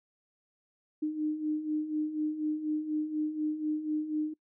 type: beating tone pair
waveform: sine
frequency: 302.9 / 307 Hz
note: D#4 / D#4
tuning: -46 / -23 cents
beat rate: 4.1 Hz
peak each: -36 / -30 dBFS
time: 1.02-4.34 s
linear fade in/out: 10 ms
effects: noise-tail reverb RT60 0.1 s tail -23 dB re dry